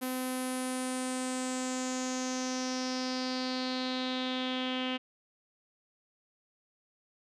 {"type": "tone with low-pass filter sweep", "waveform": "sawtooth", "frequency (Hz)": 256.1, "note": "C4", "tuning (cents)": -37, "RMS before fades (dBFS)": -34, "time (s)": [0.01, 4.98], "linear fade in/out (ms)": 20, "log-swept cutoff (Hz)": [12000, 3000], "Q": 5.4, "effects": []}